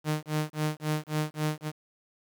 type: tone with tremolo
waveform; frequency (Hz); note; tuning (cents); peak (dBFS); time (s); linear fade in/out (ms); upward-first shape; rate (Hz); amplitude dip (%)
sawtooth; 153.2; D#3; -27; -21; 0.04-1.72; 50; sine; 3.7; 100
effects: 9-bit